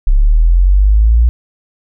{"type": "linear sweep", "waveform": "sine", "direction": "up", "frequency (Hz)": [32.89, 59.7], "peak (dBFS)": -5, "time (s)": [0.07, 1.29], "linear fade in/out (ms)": 0, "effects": []}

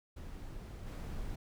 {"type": "noise with level steps", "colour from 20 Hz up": "brown", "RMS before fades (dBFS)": [-45, -41], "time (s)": [0.16, 1.36], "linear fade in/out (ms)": 10, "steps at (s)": 0.86, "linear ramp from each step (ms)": 10, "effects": []}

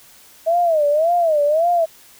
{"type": "tone with vibrato", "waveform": "sine", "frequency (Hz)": 638, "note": "D#5", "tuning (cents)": 43, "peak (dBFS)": -13, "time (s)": [0.46, 1.86], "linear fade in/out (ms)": 20, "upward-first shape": "sine", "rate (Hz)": 1.8, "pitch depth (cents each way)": 170, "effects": ["white hiss -47 dBFS RMS until 2.19 s"]}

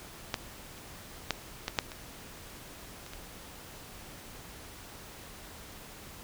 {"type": "clicks", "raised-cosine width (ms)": 0.2, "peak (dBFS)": [-12, -10, -14, -8, -24, -29, -26], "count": 7, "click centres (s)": [0.342, 1.307, 1.681, 1.788, 1.918, 3.064, 3.135], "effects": ["pink hiss -48 dBFS RMS until 6.23 s"]}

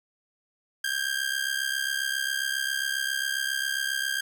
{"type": "ring-modulated tone", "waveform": "sawtooth", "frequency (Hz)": 1600, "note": "G6", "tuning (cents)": 35, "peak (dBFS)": -20, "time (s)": [0.84, 4.21], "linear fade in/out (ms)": 2, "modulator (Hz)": 33.7, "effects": ["9-bit"]}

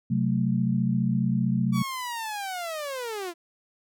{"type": "chord", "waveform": "sine", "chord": "F# diminished", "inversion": "second", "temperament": "equal", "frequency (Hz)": [130.81, 185, 220], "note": ["C3", "F#3", "A3"], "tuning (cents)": [0, 0, 0], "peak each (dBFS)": -26, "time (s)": [0.1, 1.83], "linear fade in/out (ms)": 10}
{"type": "linear sweep", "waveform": "sawtooth", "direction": "down", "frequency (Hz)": [1153, 329.6], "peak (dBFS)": -27, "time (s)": [1.72, 3.34], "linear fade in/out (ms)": 50}
{"effects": []}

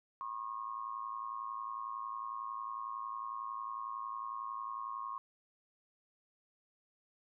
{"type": "tone with amplitude modulation", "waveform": "sine", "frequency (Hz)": 1085, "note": "C#6", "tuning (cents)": -37, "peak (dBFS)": -35, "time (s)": [0.21, 5.18], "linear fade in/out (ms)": 0, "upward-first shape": "sine", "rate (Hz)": 111, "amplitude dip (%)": 80, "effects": []}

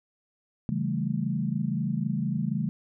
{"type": "chord", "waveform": "sine", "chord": "A dominant seventh", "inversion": "first", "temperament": "equal", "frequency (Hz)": [138.59, 164.81, 196, 220], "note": ["C#3", "E3", "G3", "A3"], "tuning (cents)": [0, 0, 0, 0], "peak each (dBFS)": -31, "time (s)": [0.69, 2.69], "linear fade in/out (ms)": 0, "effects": []}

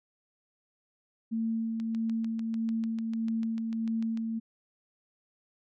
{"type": "tone with tremolo", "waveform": "sine", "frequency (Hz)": 225.5, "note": "A3", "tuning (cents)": 43, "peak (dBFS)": -27, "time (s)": [1.31, 4.4], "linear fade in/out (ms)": 20, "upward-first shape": "sine", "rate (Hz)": 1.6, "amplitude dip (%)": 30}
{"type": "click train", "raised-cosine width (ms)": 0.2, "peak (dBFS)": -31, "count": 17, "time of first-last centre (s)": [1.8, 4.174], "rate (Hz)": 6.74}
{"effects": []}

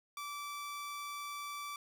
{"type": "tone", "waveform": "sawtooth", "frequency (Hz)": 1161, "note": "D6", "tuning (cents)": -20, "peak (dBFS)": -37, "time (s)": [0.17, 1.76], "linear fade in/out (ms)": 2, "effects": []}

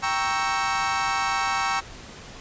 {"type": "chord", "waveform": "30% pulse", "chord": "G diminished seventh", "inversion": "none", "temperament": "equal", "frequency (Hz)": [784, 932.3, 1108.7, 1318.5], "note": ["G5", "Bb5", "Db6", "Fb6"], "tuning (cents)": [0, 0, 0, 0], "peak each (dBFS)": [-25, -27, -25, -26], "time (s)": [0.02, 1.81], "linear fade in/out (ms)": 20, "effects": ["pink hiss -42 dBFS RMS until 2.4 s", "resampled to 16000 Hz"]}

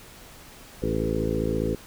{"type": "harmonic tone with a mistuned harmonic", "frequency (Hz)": 55, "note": "A1", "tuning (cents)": 0, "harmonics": [1, 2, 3, 4, 5, 6, 7, 8, 9], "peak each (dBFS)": [-32, -32, -32, -32, -32, -32, -32, -32, -32], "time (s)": [0.82, 1.75], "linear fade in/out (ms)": 5, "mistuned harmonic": 8, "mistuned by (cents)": -25, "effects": ["pink hiss -47 dBFS RMS until 1.86 s"]}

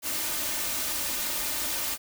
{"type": "noise with comb filter", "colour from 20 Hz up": "white", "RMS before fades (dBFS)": -30, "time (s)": [0.02, 1.98], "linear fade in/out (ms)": 50, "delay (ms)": 3.3, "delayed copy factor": 0.55, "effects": []}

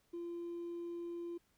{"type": "tone with hard clipping", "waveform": "triangle", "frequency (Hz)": 343.4, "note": "F4", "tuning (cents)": -29, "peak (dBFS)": -40, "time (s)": [0.13, 1.38], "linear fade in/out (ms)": 10, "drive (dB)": 2, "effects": ["pink hiss -75 dBFS RMS until 1.57 s"]}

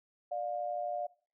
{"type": "tone pair together", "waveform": "sine", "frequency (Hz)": [595, 707.6], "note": ["D5", "F5"], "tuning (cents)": [22, 23], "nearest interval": "minor third", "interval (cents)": 301, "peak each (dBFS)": [-37, -35], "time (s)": [0.31, 1.07], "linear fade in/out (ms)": 10, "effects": ["noise-tail reverb RT60 0.4 s tail -20 dB re dry"]}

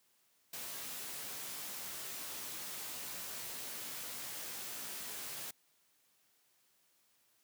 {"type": "noise with comb filter", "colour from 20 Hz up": "white", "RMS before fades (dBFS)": -44, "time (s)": [0.53, 5.51], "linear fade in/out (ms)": 5, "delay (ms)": 16, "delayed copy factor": 0.5, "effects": ["white hiss -73 dBFS RMS until 7.43 s", "high-pass 100 Hz 12 dB/octave"]}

